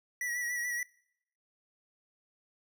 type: tone with vibrato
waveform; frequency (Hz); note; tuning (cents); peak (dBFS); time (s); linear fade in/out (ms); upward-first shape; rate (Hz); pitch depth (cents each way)
square; 1936; B6; -35; -33; 0.21-0.83; 2; sine; 7; 38
effects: noise-tail reverb RT60 0.7 s tail -23 dB re dry